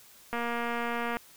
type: click train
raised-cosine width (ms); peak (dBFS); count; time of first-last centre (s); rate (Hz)
0.5; -18; 199; 0.33-1.169; 236
effects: white hiss -55 dBFS RMS until 1.36 s